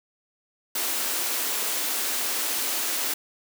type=high-pass noise; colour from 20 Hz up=white; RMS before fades=-27 dBFS; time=0.75-3.14 s; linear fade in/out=5 ms; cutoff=230 Hz; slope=96 dB/octave; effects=none